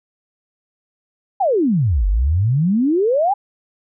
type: exponential two-way sweep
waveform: sine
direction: down then up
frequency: 838 to 45.04 to 838 Hz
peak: -13 dBFS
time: 1.4-3.34 s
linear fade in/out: 10 ms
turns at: 2.07 s
effects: none